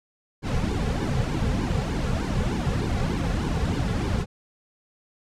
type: noise with flanger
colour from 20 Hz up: brown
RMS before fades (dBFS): -25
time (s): 0.42-4.26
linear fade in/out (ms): 50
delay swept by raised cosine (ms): 1.5 to 3.3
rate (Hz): 3.3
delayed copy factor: -0.95
effects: low-pass 8000 Hz 12 dB/octave